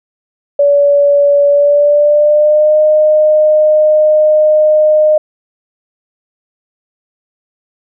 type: tone with pitch glide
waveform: sine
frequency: 572 to 613.1 Hz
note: D5 to D#5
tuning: -46 to -26 cents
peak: -5 dBFS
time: 0.59-5.18 s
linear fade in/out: 5 ms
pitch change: +120 cents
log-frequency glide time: 1.48-2.79 s
effects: none